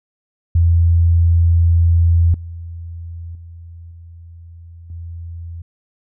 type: tone with level steps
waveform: sine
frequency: 84.4 Hz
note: E2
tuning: 41 cents sharp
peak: -9 / -27 / -33 / -35 / -27 dBFS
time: 0.55-5.62 s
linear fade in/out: 5 ms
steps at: 2.34 / 3.35 / 3.91 / 4.9 s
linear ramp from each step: 2 ms
effects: none